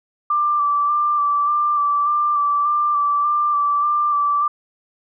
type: tone with vibrato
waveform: sine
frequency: 1174.7 Hz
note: D6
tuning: in tune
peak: -15 dBFS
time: 0.3-4.48 s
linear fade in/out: 5 ms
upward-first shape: square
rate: 1.7 Hz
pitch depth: 19 cents each way
effects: none